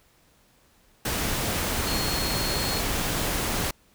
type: tone in noise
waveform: sine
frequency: 4300 Hz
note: C8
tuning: 47 cents sharp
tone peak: -31 dBFS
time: 1.87-2.8 s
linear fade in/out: 5 ms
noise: pink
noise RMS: -27 dBFS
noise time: 1.05-3.71 s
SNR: -7 dB
effects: pink hiss -61 dBFS RMS until 3.94 s